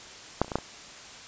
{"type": "clicks", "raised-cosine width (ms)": 1, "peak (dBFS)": [-7, -26, -30, -18, -10, -24], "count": 6, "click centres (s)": [0.416, 0.446, 0.481, 0.518, 0.556, 0.586], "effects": ["white hiss -45 dBFS RMS until 1.27 s", "resampled to 16000 Hz"]}